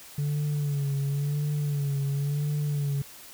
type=tone with vibrato; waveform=sine; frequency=143.5 Hz; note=D3; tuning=40 cents flat; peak=-22 dBFS; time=0.18-3.02 s; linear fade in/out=5 ms; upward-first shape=sine; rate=0.95 Hz; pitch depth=55 cents each way; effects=tanh soft clip ceiling -24 dBFS + white hiss -47 dBFS RMS until 3.33 s